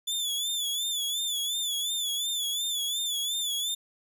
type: tone with vibrato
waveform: sawtooth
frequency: 3469 Hz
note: A7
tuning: 25 cents flat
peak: -25 dBFS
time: 0.07-3.75 s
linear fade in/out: 10 ms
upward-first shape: sine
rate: 2.8 Hz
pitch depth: 75 cents each way
effects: none